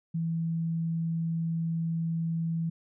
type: tone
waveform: sine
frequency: 164.81 Hz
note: E3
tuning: in tune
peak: -27 dBFS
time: 0.14-2.7 s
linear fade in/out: 10 ms
effects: none